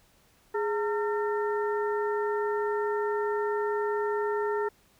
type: harmonic tone with a mistuned harmonic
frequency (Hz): 454.1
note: A#4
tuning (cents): -45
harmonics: 1 / 2 / 3 / 4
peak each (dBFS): -27 / -33 / -37 / -39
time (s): 0.54-4.69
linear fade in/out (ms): 10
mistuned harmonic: 1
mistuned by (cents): -150
effects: pink hiss -63 dBFS RMS until 4.99 s